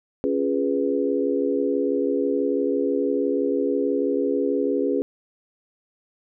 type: chord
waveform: sine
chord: C# dominant seventh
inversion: none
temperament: equal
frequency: 277.2 / 349.2 / 415.3 / 493.9 Hz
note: C#4 / E#4 / G#4 / B4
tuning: 0 / 0 / 0 / 0 cents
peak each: -24 / -29 / -24 / -26 dBFS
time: 0.24-5.02 s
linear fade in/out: 0 ms
effects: none